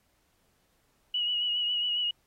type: tone with vibrato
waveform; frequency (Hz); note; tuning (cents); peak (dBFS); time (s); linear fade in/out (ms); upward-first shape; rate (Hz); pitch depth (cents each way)
sine; 2915; F#7; -26; -26; 1.14-2.11; 5; sine; 7.3; 31
effects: pink hiss -71 dBFS RMS until 2.26 s + AAC 48 kbps